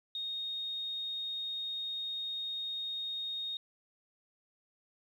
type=tone; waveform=sine; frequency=3715 Hz; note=A#7; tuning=7 cents flat; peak=-35 dBFS; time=0.15-3.57 s; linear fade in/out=2 ms; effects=11-bit

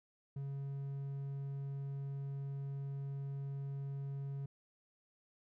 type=tone; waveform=triangle; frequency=138.59 Hz; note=C#3; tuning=in tune; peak=-37 dBFS; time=0.36-4.46 s; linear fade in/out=5 ms; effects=none

